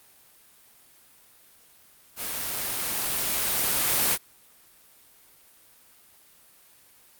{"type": "noise with level ramp", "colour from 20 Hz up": "white", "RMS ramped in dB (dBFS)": [-32, -22], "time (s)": [2.16, 4.18], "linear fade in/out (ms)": 50, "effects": ["white hiss -56 dBFS RMS until 7.19 s", "Opus 32 kbps"]}